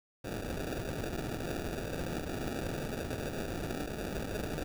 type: noise with sample-and-hold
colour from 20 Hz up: white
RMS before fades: -37 dBFS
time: 0.24-4.64 s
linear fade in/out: 10 ms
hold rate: 1050 Hz
effects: none